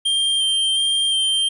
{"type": "tone with vibrato", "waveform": "square", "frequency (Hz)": 3167, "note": "G7", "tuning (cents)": 17, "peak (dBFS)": -17, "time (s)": [0.05, 1.49], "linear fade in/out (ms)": 10, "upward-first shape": "square", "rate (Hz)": 1.4, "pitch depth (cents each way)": 10, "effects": ["resampled to 24000 Hz"]}